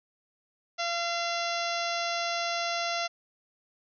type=harmonic tone; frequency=685 Hz; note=F5; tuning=34 cents flat; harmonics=1 / 2 / 3 / 4 / 5 / 6 / 7 / 8 / 9; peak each=-32 / -35 / -37 / -38 / -39 / -40 / -40 / -41 / -42 dBFS; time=0.78-3.08 s; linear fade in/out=20 ms; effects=none